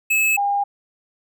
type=tone pair in turn; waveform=square / sine; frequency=2595 / 806.8 Hz; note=E7 / G5; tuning=-28 / +50 cents; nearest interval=octave + minor sixth; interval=2022 cents; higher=first; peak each=-16 / -17 dBFS; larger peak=first; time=0.1-0.37 / 0.37-0.64 s; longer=neither; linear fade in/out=10 ms; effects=none